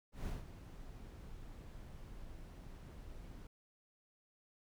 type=noise with ADSR envelope; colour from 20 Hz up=brown; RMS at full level=-39 dBFS; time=0.12-3.47 s; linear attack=150 ms; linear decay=160 ms; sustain=-12 dB; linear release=4 ms; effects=none